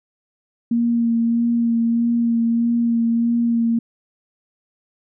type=tone with vibrato; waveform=sine; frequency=233.1 Hz; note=A#3; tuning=in tune; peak=-15 dBFS; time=0.71-3.79 s; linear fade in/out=5 ms; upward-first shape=sine; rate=1.6 Hz; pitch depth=18 cents each way; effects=none